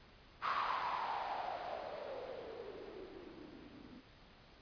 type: noise with low-pass filter sweep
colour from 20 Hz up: violet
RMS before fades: -43 dBFS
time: 0.41-4.02 s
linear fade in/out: 50 ms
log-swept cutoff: 1200 to 240 Hz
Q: 5.6
effects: pink hiss -61 dBFS RMS until 4.61 s + resampled to 11025 Hz